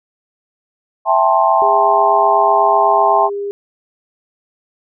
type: chord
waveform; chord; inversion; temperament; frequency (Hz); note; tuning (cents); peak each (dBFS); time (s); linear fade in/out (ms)
sine; A minor seventh; second; just; 660 / 792 / 880 / 1056; E5 / G5 / A5 / C6; +2 / +18 / 0 / +16; -15; 1.05-3.3; 50
type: tone with pitch glide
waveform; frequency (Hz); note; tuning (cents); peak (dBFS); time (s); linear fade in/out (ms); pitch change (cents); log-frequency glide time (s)
sine; 407 to 403.5; G#4 to G#4; -35 to -50; -19; 1.62-3.51; 0; -15; 2.85-3.32
effects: none